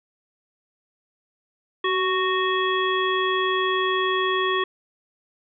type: harmonic tone with a mistuned harmonic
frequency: 370 Hz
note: F#4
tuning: in tune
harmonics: 1 / 3 / 5 / 7 / 9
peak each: -24 / -24 / -27 / -35 / -29 dBFS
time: 1.84-4.64 s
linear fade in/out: 5 ms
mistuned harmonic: 1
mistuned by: +31 cents
effects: none